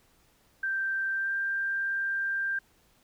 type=tone with pitch glide; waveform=sine; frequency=1568 to 1585.3 Hz; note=G6 to G6; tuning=0 to +19 cents; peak=-27 dBFS; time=0.63-2.59 s; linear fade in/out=5 ms; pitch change=+19 cents; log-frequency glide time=1.13-1.35 s; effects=pink hiss -65 dBFS RMS until 3.03 s